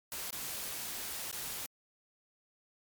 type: noise with dropouts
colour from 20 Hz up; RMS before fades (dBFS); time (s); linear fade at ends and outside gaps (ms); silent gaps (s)
white; -40; 0.12-1.66; 0; 0.305-0.328 / 1.314-1.327
effects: MP3 96 kbps